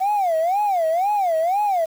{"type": "tone with vibrato", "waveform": "sine", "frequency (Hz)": 731, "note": "F#5", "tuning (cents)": -21, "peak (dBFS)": -15, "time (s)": [0, 1.86], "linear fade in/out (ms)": 20, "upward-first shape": "sine", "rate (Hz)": 2, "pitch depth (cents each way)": 240, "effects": ["tanh soft clip ceiling -15 dBFS", "7-bit"]}